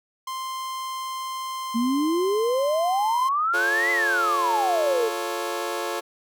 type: tone with pitch glide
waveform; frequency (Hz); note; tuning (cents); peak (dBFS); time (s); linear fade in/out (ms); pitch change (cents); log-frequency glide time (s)
45% pulse; 1046.5 to 1038.7; C6 to C6; 0 to -13; -29; 0.27-3.29; 5; -13; 1.47-2.87
type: exponential two-way sweep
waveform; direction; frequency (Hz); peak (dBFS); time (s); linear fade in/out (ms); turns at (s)
sine; up then down; 224.8 to 2045 to 425.2; -20; 1.74-5.1; 20; 3.91
type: chord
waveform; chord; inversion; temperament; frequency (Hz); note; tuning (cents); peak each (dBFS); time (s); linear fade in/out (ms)
20% pulse; F augmented; none; equal; 349.2 / 440 / 554.4; F4 / A4 / C#5; 0 / 0 / 0; -26; 3.53-6.01; 20
effects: none